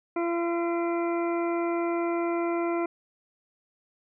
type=harmonic tone; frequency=340.6 Hz; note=F4; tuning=43 cents flat; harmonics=1 / 2 / 3 / 4 / 6 / 7; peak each=-26 / -32 / -36 / -38 / -42 / -43 dBFS; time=0.16-2.86 s; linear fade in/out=5 ms; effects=none